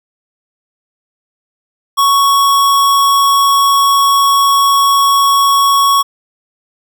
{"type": "tone", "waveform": "square", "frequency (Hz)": 1112, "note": "C#6", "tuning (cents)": 5, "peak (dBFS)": -8, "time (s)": [1.97, 6.03], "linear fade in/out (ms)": 20, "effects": []}